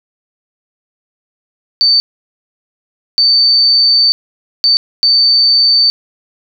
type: tone bursts at uneven times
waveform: sine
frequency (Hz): 4562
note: C#8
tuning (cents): +49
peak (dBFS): -6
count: 4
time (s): 1.81-2 / 3.18-4.12 / 4.64-4.77 / 5.03-5.9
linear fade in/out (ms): 0
effects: none